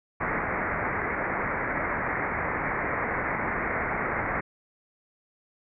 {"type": "low-pass noise", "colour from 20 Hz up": "white", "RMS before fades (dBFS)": -29, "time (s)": [0.2, 4.41], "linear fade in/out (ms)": 10, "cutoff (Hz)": 2200, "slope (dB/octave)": 96, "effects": []}